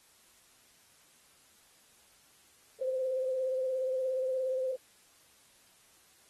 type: tone with vibrato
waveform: sine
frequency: 519 Hz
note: C5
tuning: 14 cents flat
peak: -29 dBFS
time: 2.81-4.76 s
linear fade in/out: 5 ms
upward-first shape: sine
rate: 17 Hz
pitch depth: 30 cents each way
effects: white hiss -63 dBFS RMS until 6.29 s + AAC 32 kbps